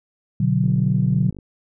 sine chord, B minor, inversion none, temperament equal, 123.47 / 146.83 / 185 Hz, B2 / D3 / F#3, 0 / 0 / 0 cents, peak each -20 dBFS, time 0.4-1.3 s, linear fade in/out 5 ms
click train, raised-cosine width 3 ms, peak -26 dBFS, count 38, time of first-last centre 0.64-1.387 s, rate 49.5 Hz
effects none

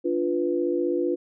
sine chord, B diminished, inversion first, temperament equal, 293.7 / 349.2 / 493.9 Hz, D4 / F4 / B4, 0 / 0 / 0 cents, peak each -28 / -24 / -28 dBFS, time 0.04-1.16 s, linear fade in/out 20 ms, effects none

